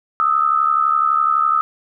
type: tone pair together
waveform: sine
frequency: 1240.1 / 1312 Hz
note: D#6 / E6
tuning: -6 / -9 cents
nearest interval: minor second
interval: 97 cents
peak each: -16 dBFS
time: 0.2-1.61 s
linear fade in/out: 0 ms
effects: none